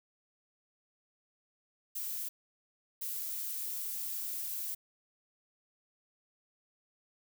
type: noise bursts at uneven times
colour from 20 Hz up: violet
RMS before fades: -38 dBFS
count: 2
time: 1.95-2.29 / 3.01-4.75 s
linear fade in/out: 10 ms
effects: none